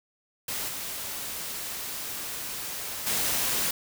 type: noise with level steps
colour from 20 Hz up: white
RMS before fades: -32 / -35 / -27 dBFS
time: 0.48-3.71 s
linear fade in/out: 5 ms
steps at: 0.68 / 3.06 s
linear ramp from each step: 10 ms
effects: none